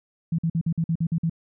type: tone bursts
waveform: sine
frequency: 164.81 Hz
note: E3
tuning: in tune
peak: -20 dBFS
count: 9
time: 0.32-1.297 s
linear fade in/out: 5 ms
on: 65 ms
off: 49 ms
effects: none